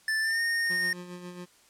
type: tone with pitch glide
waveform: square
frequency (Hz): 1760 to 1842.2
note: A6 to A#6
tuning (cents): 0 to -21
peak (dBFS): -26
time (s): 0.08-0.93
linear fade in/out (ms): 2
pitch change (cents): +79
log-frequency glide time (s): 0.21-0.41
type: clicks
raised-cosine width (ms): 0.3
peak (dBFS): -34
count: 3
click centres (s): 0.308 / 0.671 / 0.723
type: tone with tremolo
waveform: 25% pulse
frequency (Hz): 178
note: F3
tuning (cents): +33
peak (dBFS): -34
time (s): 0.69-1.46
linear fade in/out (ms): 20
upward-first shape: sine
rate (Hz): 7.3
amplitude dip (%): 50
effects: white hiss -60 dBFS RMS until 1.69 s + low-pass 10000 Hz 12 dB/octave